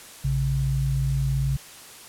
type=tone pair together; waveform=sine; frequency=57.31 / 136.3 Hz; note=A#1 / C#3; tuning=-29 / -29 cents; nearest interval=octave + minor third; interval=1500 cents; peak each=-26 / -22 dBFS; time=0.24-1.57 s; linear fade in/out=10 ms; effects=white hiss -44 dBFS RMS until 2.08 s + low-pass 12000 Hz 12 dB/octave